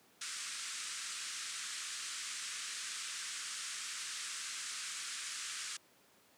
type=band-pass noise; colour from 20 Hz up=white; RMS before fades=-43 dBFS; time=0.21-5.77 s; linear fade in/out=5 ms; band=1200 to 9000 Hz; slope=48 dB/octave; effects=pink hiss -66 dBFS RMS until 6.37 s + high-pass 200 Hz 12 dB/octave